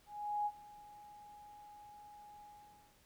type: tone with ADSR envelope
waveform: sine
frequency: 831 Hz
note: G#5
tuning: 1 cent sharp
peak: -32 dBFS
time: 0.06-2.98 s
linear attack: 400 ms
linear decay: 50 ms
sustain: -21 dB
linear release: 540 ms
effects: pink hiss -68 dBFS RMS until 3.05 s

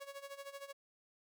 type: tone with tremolo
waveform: sawtooth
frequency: 557 Hz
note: C#5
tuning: 8 cents sharp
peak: -40 dBFS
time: 0-0.73 s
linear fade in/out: 20 ms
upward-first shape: sine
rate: 13 Hz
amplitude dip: 80%
effects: none

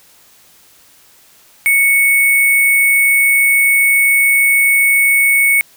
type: tone with sample-and-hold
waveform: sine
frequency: 2217 Hz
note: C#7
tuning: in tune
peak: -8 dBFS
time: 1.66-5.61 s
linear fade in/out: 0 ms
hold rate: 11025 Hz
effects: white hiss -47 dBFS RMS until 5.76 s

